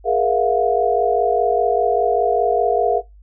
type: tone cluster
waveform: sine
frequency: 417.1 / 473 / 670 / 715 Hz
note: G#4 / A#4 / E5 / F5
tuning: +7 / +25 / +28 / +41 cents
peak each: -20 dBFS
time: 0.04-3.02 s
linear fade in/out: 50 ms
effects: noise-tail reverb RT60 0.2 s tail -22 dB re dry + added 50 Hz sine -42 dBFS peak until 3.22 s